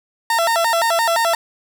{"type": "tone with vibrato", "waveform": "30% pulse", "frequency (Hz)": 785, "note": "G5", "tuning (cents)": 2, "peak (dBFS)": -12, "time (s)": [0.3, 1.35], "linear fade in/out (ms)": 2, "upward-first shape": "square", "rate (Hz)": 5.8, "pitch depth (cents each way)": 270, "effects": []}